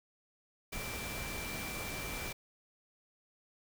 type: tone in noise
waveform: sine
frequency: 2349 Hz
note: D7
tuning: in tune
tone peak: -44 dBFS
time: 0.72-2.33 s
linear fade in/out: 10 ms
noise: pink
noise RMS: -41 dBFS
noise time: 0.72-2.33 s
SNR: -6 dB
effects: none